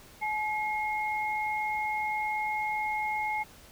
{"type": "tone pair together", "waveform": "sine", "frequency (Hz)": [852.1, 2151], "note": ["G#5", "C7"], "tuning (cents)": [44, 47], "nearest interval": "octave + major third", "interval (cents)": 1603, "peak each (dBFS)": [-30, -32], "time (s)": [0.21, 3.44], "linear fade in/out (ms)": 20, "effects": ["pink hiss -53 dBFS RMS until 3.71 s"]}